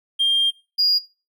triangle tone pair in turn, 3200 / 4855 Hz, G7 / D#8, +35 / -43 cents, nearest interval perfect fifth, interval 722 cents, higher second, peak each -12 dBFS, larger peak neither, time 0.19-0.51 / 0.78-0.99 s, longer first, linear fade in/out 20 ms, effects noise-tail reverb RT60 0.3 s tail -20 dB re dry + tanh soft clip ceiling -12 dBFS

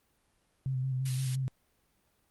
sine tone with vibrato, 130.81 Hz, C3, in tune, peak -29 dBFS, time 0.66-1.48 s, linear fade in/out 0 ms, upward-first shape square, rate 5.8 Hz, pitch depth 27 cents each way
pink high-pass noise, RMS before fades -42 dBFS, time 1.05-1.36 s, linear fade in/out 10 ms, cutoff 3300 Hz, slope 12 dB/octave
effects pink hiss -72 dBFS RMS until 2.3 s + Opus 32 kbps

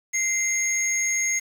sine tone pair together, 2078 / 6525 Hz, C7 / G#8, -12 / -32 cents, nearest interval octave + minor sixth, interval 1980 cents, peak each -22 dBFS, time 0.13-1.4 s, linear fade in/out 20 ms, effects tanh soft clip ceiling -18 dBFS + 7-bit

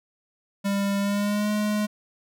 square tone with pitch glide, 199.3 to 210.1 Hz, G3 to G#3, +29 to +20 cents, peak -23 dBFS, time 0.64-1.87 s, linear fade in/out 20 ms, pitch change +91 cents, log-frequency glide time 0.98-1.5 s, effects none

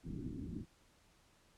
white low-pass noise, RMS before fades -44 dBFS, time 0.03-0.66 s, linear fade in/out 50 ms, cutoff 330 Hz, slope 48 dB/octave, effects pink hiss -69 dBFS RMS until 1.57 s + low-pass 10000 Hz 12 dB/octave

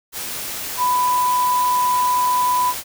sine tone in noise, 994 Hz, B5, 11 cents sharp, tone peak -15 dBFS, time 0.77-2.74 s, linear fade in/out 50 ms, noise white, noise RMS -28 dBFS, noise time 0.12-2.84 s, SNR +10 dB, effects none

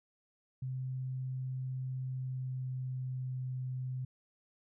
sine tone with pitch glide, 129.7 to 128.51 Hz, C3 to C3, -15 to -31 cents, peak -35 dBFS, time 0.62-4.05 s, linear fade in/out 5 ms, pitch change -16 cents, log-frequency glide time 2.02-2.99 s, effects none

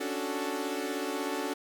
sawtooth chord, D major seventh, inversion third, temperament equal, 277.2 / 293.7 / 370 / 440 Hz, C#4 / D4 / F#4 / A4, 0 / 0 / 0 / 0 cents, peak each -33 dBFS, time 0-1.54 s, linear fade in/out 10 ms, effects none

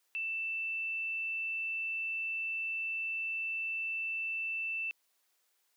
sine tone, 2660 Hz, E7, 15 cents sharp, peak -33 dBFS, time 0.15-4.91 s, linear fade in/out 0 ms, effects white hiss -75 dBFS RMS until 5.76 s + high-pass 400 Hz 12 dB/octave

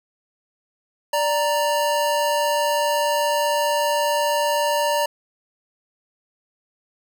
square tone pair together, 587.3 / 932.3 Hz, D5 / A#5, 0 / 0 cents, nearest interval minor sixth, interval 800 cents, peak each -22 dBFS, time 1.13-5.06 s, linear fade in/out 5 ms, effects none

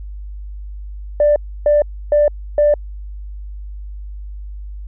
sine tone bursts, 590 Hz, D5, 8 cents sharp, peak -8 dBFS, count 4, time 1.2-2.74 s, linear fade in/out 2 ms, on 160 ms, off 300 ms, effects tanh soft clip ceiling -5 dBFS + added 50 Hz sine -27 dBFS peak until 4.87 s

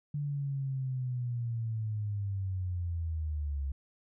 sine linear sweep, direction down, 146.83 to 67.5 Hz, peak -31 dBFS, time 0.14-3.72 s, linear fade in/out 5 ms, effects none

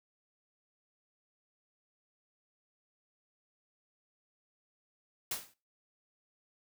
white noise with exponential decay, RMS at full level -32 dBFS, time 5.31-5.54 s, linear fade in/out 5 ms, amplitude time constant 50 ms, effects noise-tail reverb RT60 0.3 s tail -19 dB re dry

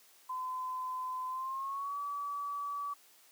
sine tone with pitch glide, 1021 to 1146 Hz, C6 to D6, -43 to -43 cents, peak -35 dBFS, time 0.29-2.94 s, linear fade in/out 10 ms, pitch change +200 cents, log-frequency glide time 1.28-1.98 s, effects white hiss -62 dBFS RMS until 3.31 s + high-pass 300 Hz 12 dB/octave

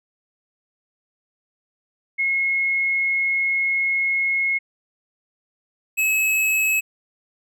sine / square tone pair in turn, 2167 / 2579 Hz, C#7 / E7, -40 / -39 cents, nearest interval minor third, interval 301 cents, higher second, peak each -18 dBFS, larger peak neither, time 2.18-4.59 / 5.97-6.81 s, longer first, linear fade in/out 20 ms, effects none

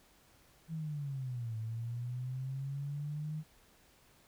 sine linear two-way sweep, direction down then up, 164.4 to 109.9 to 156.5 Hz, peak -36 dBFS, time 0.68-3.44 s, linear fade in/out 50 ms, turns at 1.57 s, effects pink hiss -65 dBFS RMS until 4.27 s

